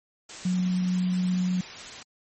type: tone in noise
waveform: sine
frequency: 182.3 Hz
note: F#3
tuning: 25 cents flat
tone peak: -22 dBFS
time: 0.45-1.61 s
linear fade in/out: 5 ms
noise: white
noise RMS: -40 dBFS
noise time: 0.29-2.03 s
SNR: +15 dB
effects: low-pass 12000 Hz 12 dB/octave + MP3 32 kbps